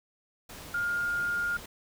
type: tone in noise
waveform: sine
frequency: 1414 Hz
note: F6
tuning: 21 cents sharp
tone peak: -27 dBFS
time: 0.74-1.57 s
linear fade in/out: 5 ms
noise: pink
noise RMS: -45 dBFS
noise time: 0.49-1.66 s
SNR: +15 dB
effects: none